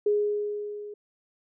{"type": "tone with level ramp", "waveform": "sine", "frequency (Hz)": 415.3, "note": "G#4", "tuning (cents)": 0, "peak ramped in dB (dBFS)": [-19, -37], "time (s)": [0.06, 0.94], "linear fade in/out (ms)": 5, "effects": []}